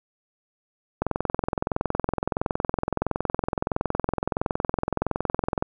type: click train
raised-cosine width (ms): 1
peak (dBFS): -9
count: 100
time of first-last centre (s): 1.02-5.625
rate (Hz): 21.5
effects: none